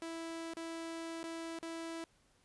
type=tone with dropouts; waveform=sawtooth; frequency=329.6 Hz; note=E4; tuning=in tune; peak=-37 dBFS; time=0.02-2.04 s; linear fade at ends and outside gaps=1 ms; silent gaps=0.536-0.568 / 1.231-1.239 / 1.588-1.628 s; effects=pink hiss -71 dBFS RMS until 2.44 s + resampled to 24000 Hz